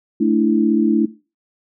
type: chord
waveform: sine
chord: A suspended fourth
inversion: none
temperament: just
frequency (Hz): 220 / 293.3 / 330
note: A3 / D4 / E4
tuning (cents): 0 / -2 / +2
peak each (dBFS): -17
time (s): 0.2-1.06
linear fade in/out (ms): 10
effects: noise-tail reverb RT60 0.3 s tail -17 dB re dry